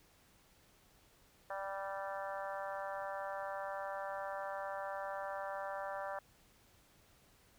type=harmonic tone with a mistuned harmonic; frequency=195.7 Hz; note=G3; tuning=3 cents flat; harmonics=3 / 4 / 5 / 6 / 7 / 8 / 9; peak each=-43 / -45 / -47 / -49 / -50 / -51 / -52 dBFS; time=1.5-6.19 s; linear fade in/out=2 ms; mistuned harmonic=8; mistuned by=-17 cents; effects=pink hiss -67 dBFS RMS until 7.58 s